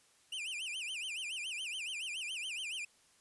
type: tone with vibrato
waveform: 45% pulse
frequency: 2731 Hz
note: F7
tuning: 39 cents flat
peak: -38 dBFS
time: 0.32-2.85 s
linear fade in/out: 5 ms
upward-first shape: sine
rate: 7.1 Hz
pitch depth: 250 cents each way
effects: white hiss -67 dBFS RMS until 3.2 s + resampled to 24000 Hz